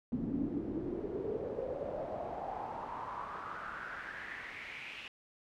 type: noise with band-pass filter sweep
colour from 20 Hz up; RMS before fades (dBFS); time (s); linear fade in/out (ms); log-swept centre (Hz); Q
brown; -40; 0.12-5.08; 2; 240 to 2700; 5.3
effects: none